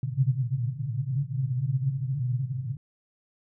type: band-pass noise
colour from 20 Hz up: pink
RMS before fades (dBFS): -28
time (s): 0.03-2.77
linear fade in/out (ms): 2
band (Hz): 120 to 140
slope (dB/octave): 96
effects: none